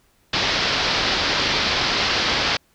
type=low-pass noise; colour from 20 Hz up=white; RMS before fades=-21 dBFS; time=0.33-2.57 s; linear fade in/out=5 ms; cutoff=5100 Hz; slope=48 dB/octave; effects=pink hiss -61 dBFS RMS until 2.74 s